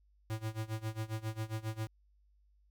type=tone with tremolo; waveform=square; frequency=110 Hz; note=A2; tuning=in tune; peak=-34 dBFS; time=0.3-1.87 s; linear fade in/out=0 ms; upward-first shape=sine; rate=7.4 Hz; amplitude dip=90%; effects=added 50 Hz sine -65 dBFS peak until 2.7 s